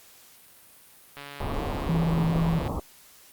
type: click train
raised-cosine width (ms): 0.3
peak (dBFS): -24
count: 215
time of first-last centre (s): 1.17-2.677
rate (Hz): 142
type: low-pass noise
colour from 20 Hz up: pink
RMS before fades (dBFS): -30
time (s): 1.4-2.8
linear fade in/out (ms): 5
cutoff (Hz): 1200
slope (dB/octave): 96
type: tone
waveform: sine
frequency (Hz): 164.81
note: E3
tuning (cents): 0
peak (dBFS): -22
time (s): 1.89-2.59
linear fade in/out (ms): 2
effects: white hiss -53 dBFS RMS until 3.32 s + Opus 48 kbps